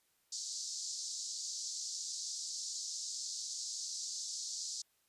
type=band-pass noise; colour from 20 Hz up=white; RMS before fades=-42 dBFS; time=0.32-4.82 s; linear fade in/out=5 ms; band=4300 to 7400 Hz; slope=48 dB/octave; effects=white hiss -75 dBFS RMS until 5.08 s + resampled to 32000 Hz